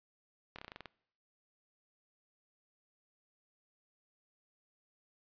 slowing click train, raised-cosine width 0.3 ms, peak -29 dBFS, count 9, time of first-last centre 0.56-0.857 s, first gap 26 ms, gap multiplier 1.1, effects noise-tail reverb RT60 0.7 s tail -23 dB re dry + resampled to 11025 Hz

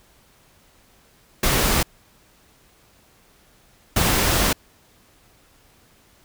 pink noise bursts at uneven times, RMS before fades -19 dBFS, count 2, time 1.43-1.83 / 3.96-4.53 s, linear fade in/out 5 ms, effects pink hiss -56 dBFS RMS until 6.24 s

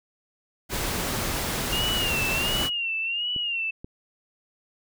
pink noise, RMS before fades -28 dBFS, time 0.69-2.7 s, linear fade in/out 50 ms
sine tone with vibrato, 2794 Hz, F7, in tune, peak -25 dBFS, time 1.72-3.71 s, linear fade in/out 10 ms, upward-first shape sine, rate 1.4 Hz, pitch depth 96 cents each way
clicks, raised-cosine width 3 ms, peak -25 dBFS, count 4, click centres 2.333 / 2.551 / 3.363 / 3.845 s
effects none

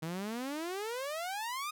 sawtooth exponential sweep, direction up, 155.56 to 1255 Hz, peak -32 dBFS, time 0.02-1.71 s, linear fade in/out 10 ms, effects none

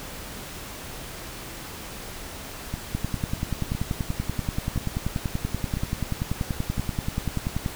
two click trains, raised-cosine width 5 ms, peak -16 / -13 dBFS, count 5 / 50, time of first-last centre 2.74-6.78 / 2.95-7.662 s, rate 0.99 / 10.4 Hz, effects pink hiss -38 dBFS RMS until 7.75 s

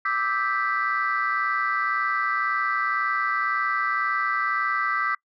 sine chord, E minor seventh, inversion third, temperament equal with one note detuned, 1174.7 / 1296.6 / 1568 / 1975.5 Hz, D6 / E6 / G6 / B6, 0 / -29 / 0 / 0 cents, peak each -26 / -27 / -28 / -27 dBFS, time 0.05-5.15 s, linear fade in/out 5 ms, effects noise-tail reverb RT60 0.1 s tail -25 dB re dry + tanh soft clip ceiling -14 dBFS

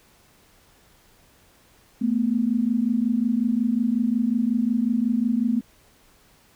sine tone pair together, 220.9 / 246.4 Hz, A3 / B3, +7 / -4 cents, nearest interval major second, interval 189 cents, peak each -22 dBFS, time 2.01-5.61 s, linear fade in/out 10 ms, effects pink hiss -57 dBFS RMS until 6.55 s

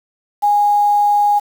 sine tone with quantisation, 824 Hz, G#5, 14 cents flat, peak -10 dBFS, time 0.42-1.4 s, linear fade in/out 20 ms, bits 6, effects none

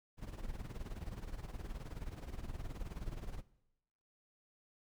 brown noise with tremolo, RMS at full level -41 dBFS, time 0.17-3.43 s, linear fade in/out 50 ms, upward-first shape sine, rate 19 Hz, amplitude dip 75%, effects noise-tail reverb RT60 0.9 s tail -19 dB re dry

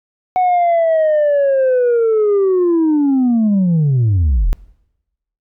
sine linear sweep, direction down, 742 to 31.77 Hz, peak -8 dBFS, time 0.36-4.53 s, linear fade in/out 0 ms, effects noise-tail reverb RT60 0.9 s tail -24 dB re dry + tanh soft clip ceiling -9 dBFS

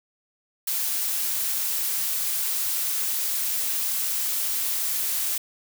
blue noise, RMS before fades -26 dBFS, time 0.67-5.38 s, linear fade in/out 5 ms, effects none

